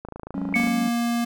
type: click train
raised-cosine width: 1 ms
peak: -21 dBFS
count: 18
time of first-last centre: 0.05-0.673 s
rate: 27.3 Hz
type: chord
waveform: triangle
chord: F# suspended second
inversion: none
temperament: equal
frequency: 185 / 207.7 / 277.2 Hz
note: F#3 / G#3 / C#4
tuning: 0 / 0 / 0 cents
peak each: -28 / -30 / -27 dBFS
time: 0.34-0.89 s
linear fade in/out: 10 ms
type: tone with exponential decay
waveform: sine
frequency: 2217 Hz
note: C#7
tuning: in tune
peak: -18 dBFS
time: 0.54-1 s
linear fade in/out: 1 ms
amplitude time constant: 100 ms
type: tone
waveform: square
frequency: 235.9 Hz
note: A#3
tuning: 21 cents sharp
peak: -22 dBFS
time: 0.55-1.25 s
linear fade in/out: 10 ms
effects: none